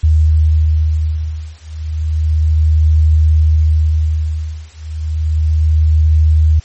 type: beating tone pair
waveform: sine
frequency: 77.78 / 78.1 Hz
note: D#2 / D#2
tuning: 0 / +7 cents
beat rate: 0.32 Hz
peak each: -12 dBFS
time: 0.03-6.6 s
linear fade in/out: 10 ms
effects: white hiss -43 dBFS RMS until 6.64 s + MP3 32 kbps